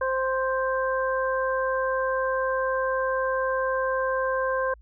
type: harmonic tone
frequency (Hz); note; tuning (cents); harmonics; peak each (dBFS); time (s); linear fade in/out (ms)
524; C5; +2; 1 / 2 / 3; -25 / -28 / -30; 0.01-4.74; 5
effects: added 55 Hz sine -48 dBFS peak until 4.81 s